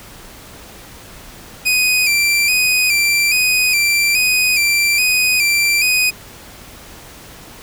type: tone with vibrato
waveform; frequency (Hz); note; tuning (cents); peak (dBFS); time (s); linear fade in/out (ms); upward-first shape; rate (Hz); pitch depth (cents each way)
sawtooth; 2424; D#7; -46; -9; 1.65-6.11; 20; square; 1.2; 51
effects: pink hiss -38 dBFS RMS until 7.62 s